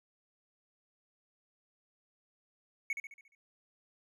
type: tone with echo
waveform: triangle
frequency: 2217 Hz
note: C#7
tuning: in tune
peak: -29 dBFS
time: 2.9-2.93 s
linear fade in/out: 2 ms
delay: 70 ms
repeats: 6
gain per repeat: -6 dB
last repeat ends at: 3.35 s
effects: none